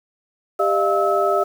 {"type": "tone cluster", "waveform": "sine", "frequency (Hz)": [396.2, 608, 688, 1297], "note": ["G4", "D#5", "F5", "E6"], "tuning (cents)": [18, -40, -26, -28], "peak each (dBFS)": -21, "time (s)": [0.59, 1.44], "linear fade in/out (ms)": 10, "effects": ["7-bit"]}